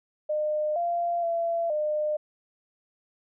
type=tone with pitch steps; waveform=sine; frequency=607 / 690 / 675 / 605 Hz; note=D#5 / F5 / E5 / D#5; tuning=-43 / -21 / +41 / -49 cents; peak=-24 dBFS; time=0.29-2.17 s; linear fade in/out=10 ms; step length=470 ms; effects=none